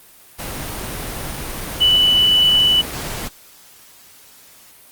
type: tone in noise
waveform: sine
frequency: 2975 Hz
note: F#7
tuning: 9 cents sharp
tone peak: -10 dBFS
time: 1.8-2.82 s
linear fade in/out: 20 ms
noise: pink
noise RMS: -27 dBFS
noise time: 0.38-3.29 s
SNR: +14 dB
effects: white hiss -46 dBFS RMS until 4.91 s + Opus 32 kbps